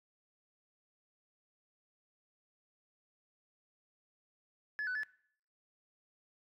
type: tone with pitch steps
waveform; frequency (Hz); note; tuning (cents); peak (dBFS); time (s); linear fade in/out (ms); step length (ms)
sine; 1712 / 1497 / 1725; A6 / F#6 / A6; -48 / +20 / -35; -32; 4.79-5.033; 0; 81
effects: noise-tail reverb RT60 0.6 s tail -21 dB re dry + tanh soft clip ceiling -32 dBFS